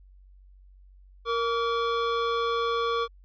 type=tone pair together; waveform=square; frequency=466.2 / 1143.9 Hz; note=A#4 / D6; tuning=0 / -46 cents; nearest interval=octave + major third; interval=1554 cents; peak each=-28 dBFS; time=1.25-3.08 s; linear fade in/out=50 ms; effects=added 47 Hz sine -50 dBFS peak until 3.24 s + resampled to 11025 Hz